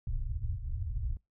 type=low-pass noise; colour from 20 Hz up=pink; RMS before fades=-34 dBFS; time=0.07-1.17 s; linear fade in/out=5 ms; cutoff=120 Hz; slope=96 dB/octave; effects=noise-tail reverb RT60 0.2 s tail -25 dB re dry